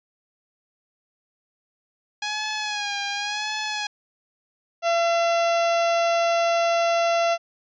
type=tone with vibrato; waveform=10% pulse; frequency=830.6 Hz; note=G#5; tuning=in tune; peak=-17 dBFS; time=2.22-3.87 s; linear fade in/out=5 ms; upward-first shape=sine; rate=0.92 Hz; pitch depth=55 cents each way
type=harmonic tone; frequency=678 Hz; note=E5; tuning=49 cents sharp; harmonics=1 / 2 / 3 / 4 / 5 / 6 / 7 / 8 / 9; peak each=-19 / -28 / -34 / -31 / -37 / -40 / -40 / -41 / -39 dBFS; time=4.82-7.38 s; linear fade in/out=50 ms
effects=resampled to 16000 Hz